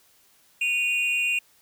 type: tone pair together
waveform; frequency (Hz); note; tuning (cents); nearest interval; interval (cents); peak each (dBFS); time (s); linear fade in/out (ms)
triangle; 2473 / 2771; D#7 / F7; -11 / -14; major second; 197; -23; 0.61-1.39; 5
effects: white hiss -60 dBFS RMS until 1.61 s